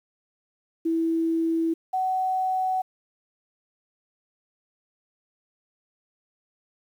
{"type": "tone pair in turn", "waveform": "sine", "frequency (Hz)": [328.1, 749.9], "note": ["E4", "F#5"], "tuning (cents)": [-8, 23], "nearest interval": "octave + major second", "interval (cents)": 1431, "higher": "second", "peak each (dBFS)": [-21, -22], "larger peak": "first", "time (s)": [[0.85, 1.74], [1.93, 2.82]], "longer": "neither", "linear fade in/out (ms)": 10, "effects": ["9-bit"]}